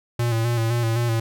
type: tone with vibrato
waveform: square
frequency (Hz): 116.3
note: A#2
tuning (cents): -4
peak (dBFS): -20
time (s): 0.19-1.2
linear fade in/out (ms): 5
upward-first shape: square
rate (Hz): 3.9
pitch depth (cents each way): 41
effects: none